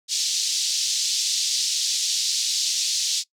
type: band-pass noise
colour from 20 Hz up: white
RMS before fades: -24 dBFS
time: 0.08-3.24 s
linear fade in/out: 50 ms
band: 3700 to 6400 Hz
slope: 24 dB/octave
effects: noise-tail reverb RT60 0.1 s tail -21 dB re dry